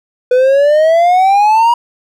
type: exponential sweep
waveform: triangle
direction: up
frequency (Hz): 493.9 to 960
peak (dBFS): -4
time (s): 0.31-1.74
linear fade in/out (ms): 5
effects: none